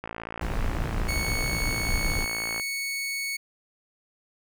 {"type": "click train", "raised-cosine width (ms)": 0.5, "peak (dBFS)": -19, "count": 145, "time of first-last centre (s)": [0.04, 2.598], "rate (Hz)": 56.3}
{"type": "noise", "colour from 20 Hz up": "brown", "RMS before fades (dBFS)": -28, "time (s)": [0.41, 2.25], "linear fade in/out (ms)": 5}
{"type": "tone", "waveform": "sawtooth", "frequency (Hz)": 2217, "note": "C#7", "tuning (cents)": 0, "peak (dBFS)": -25, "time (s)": [1.08, 3.37], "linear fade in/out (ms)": 10}
{"effects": []}